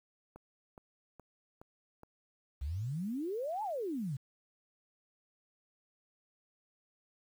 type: click train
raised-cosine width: 1 ms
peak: -37 dBFS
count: 5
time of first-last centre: 0.36-2.034 s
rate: 2.39 Hz
type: exponential two-way sweep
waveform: sine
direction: up then down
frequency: 63.5 to 890 to 123.9 Hz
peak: -34 dBFS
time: 2.61-4.17 s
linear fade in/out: 10 ms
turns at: 3.63 s
effects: 10-bit